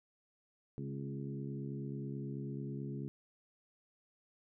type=harmonic tone with a mistuned harmonic; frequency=69.2 Hz; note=C#2; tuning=2 cents flat; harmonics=2 / 3 / 4 / 5 / 6; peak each=-41 / -45 / -47 / -49 / -51 dBFS; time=0.78-3.08 s; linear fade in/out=0 ms; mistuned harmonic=4; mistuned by=-28 cents; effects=none